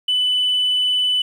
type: tone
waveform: sine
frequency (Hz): 2994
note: F#7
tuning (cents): +20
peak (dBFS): -14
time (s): 0.08-1.22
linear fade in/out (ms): 5
effects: tanh soft clip ceiling -12 dBFS + 8-bit